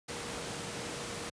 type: tone in noise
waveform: sine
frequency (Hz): 472.9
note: A#4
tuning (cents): +25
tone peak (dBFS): -47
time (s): 0.08-1.3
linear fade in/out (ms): 10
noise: pink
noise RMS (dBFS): -39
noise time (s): 0.08-1.3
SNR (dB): -11
effects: high-pass 100 Hz 12 dB/octave + resampled to 22050 Hz